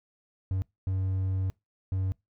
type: tone bursts at uneven times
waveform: triangle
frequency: 94.7 Hz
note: F#2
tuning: 41 cents sharp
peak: -24 dBFS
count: 3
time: 0.51-0.62 / 0.87-1.5 / 1.92-2.12 s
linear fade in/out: 0 ms
effects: noise-tail reverb RT60 0.2 s tail -24 dB re dry